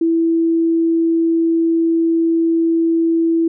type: tone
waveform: sine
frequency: 330.3 Hz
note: E4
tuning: 4 cents sharp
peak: -12 dBFS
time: 0.01-3.48 s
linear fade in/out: 5 ms
effects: none